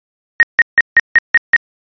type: tone bursts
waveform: sine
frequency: 1864.7 Hz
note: A#6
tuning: in tune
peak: -3 dBFS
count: 7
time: 0.4-1.563 s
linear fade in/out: 0 ms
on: 29 ms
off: 160 ms
effects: resampled to 11025 Hz